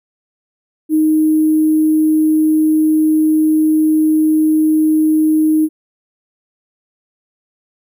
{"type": "tone with sample-and-hold", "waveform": "sine", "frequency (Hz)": 311.1, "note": "D#4", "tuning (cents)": 0, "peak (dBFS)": -9, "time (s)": [0.89, 5.69], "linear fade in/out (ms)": 50, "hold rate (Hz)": 11025, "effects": []}